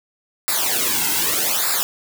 white noise with flanger, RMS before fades -20 dBFS, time 0.48-1.83 s, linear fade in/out 0 ms, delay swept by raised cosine 0.32 to 1.72 ms, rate 0.83 Hz, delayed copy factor -0.9, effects none

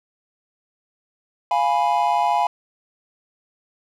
triangle chord, F diminished, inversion none, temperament equal, 698.5 / 830.6 / 987.8 Hz, F5 / Ab5 / Cb6, 0 / 0 / 0 cents, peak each -20 / -18 / -20 dBFS, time 1.51-2.47 s, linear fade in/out 2 ms, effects none

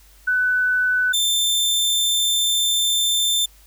sine / sawtooth tone pair in turn, 1498 / 3563 Hz, F#6 / A7, +21 / +21 cents, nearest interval octave + minor third, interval 1500 cents, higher second, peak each -16 / -14 dBFS, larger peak second, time 0.27-1.13 / 1.13-3.46 s, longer second, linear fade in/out 10 ms, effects added 50 Hz sine -49 dBFS peak until 3.66 s + white hiss -53 dBFS RMS until 3.66 s

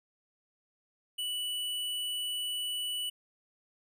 square tone, 2960 Hz, F#7, in tune, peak -33 dBFS, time 1.18-3.1 s, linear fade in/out 10 ms, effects none

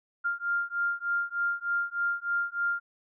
sine beating tone pair, 1396.9 / 1400.2 Hz, F6 / F6, 0 / +4 cents, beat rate 3.3 Hz, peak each -30 dBFS, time 0.24-2.8 s, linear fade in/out 20 ms, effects none

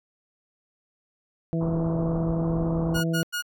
harmonic tone, 164.81 Hz, E3, in tune, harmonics 1 / 2 / 3 / 4, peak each -24 / -30 / -34 / -36 dBFS, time 1.53-3.23 s, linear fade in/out 0 ms
pink low-pass noise, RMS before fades -34 dBFS, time 1.6-3.02 s, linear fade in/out 20 ms, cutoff 1200 Hz, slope 48 dB/octave
sawtooth tone bursts, 1441 Hz, F#6, 46 cents flat, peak -23 dBFS, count 3, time 2.94-3.424 s, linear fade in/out 20 ms, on 100 ms, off 92 ms
effects none

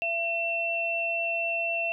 sine tone pair together, 674 / 2698 Hz, E5 / E7, +38 / +40 cents, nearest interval 2 octaves, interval 2402 cents, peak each -31 / -27 dBFS, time 0.02-1.92 s, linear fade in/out 0 ms, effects none

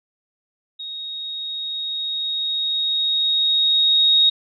sine tone with level ramp, 3754 Hz, A#7, 11 cents sharp, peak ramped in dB -29 to -11 dBFS, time 0.79-4.3 s, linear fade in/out 10 ms, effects none

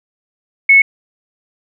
sine tone, 2200 Hz, C#7, 14 cents flat, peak -4 dBFS, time 0.69-0.82 s, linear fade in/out 5 ms, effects none

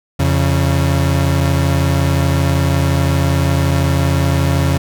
35% pulse tone pair together, 85.45 / 137.5 Hz, F2 / C#3, -37 / -14 cents, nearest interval minor sixth, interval 823 cents, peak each -13 dBFS, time 0.19-4.78 s, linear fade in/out 10 ms, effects none

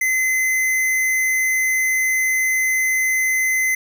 square tone, 2047 Hz, C7, 38 cents flat, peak -17 dBFS, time 0.01-3.75 s, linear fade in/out 5 ms, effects none

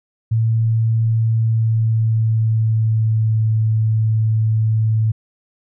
sine tone with pitch glide, 112.8 to 110.16 Hz, A2 to A2, +44 to +3 cents, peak -13 dBFS, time 0.31-5.12 s, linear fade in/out 10 ms, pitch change -41 cents, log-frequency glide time 1.21-3.37 s, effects none

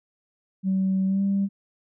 sine tone with pitch glide, 190.5 to 197.33 Hz, G3 to G3, -49 to +12 cents, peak -19 dBFS, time 0.63-1.49 s, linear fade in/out 50 ms, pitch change +61 cents, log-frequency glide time 1.06-1.22 s, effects tanh soft clip ceiling -16 dBFS

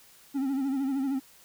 triangle tone with vibrato, 271 Hz, C#4, 39 cents flat, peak -24 dBFS, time 0.34-1.2 s, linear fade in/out 20 ms, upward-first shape sine, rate 13 Hz, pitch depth 71 cents each way, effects white hiss -56 dBFS RMS until 1.44 s

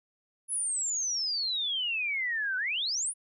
sine exponential two-way sweep, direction down then up, 10548 to 1480 to 10548 Hz, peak -28 dBFS, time 0.48-3.14 s, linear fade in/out 50 ms, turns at 2.57 s, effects none

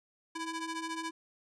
sawtooth ring-modulated tone, 662 Hz, E5, 7 cents sharp, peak -29 dBFS, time 0.35-1.11 s, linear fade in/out 10 ms, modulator 338 Hz, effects resampled to 22050 Hz

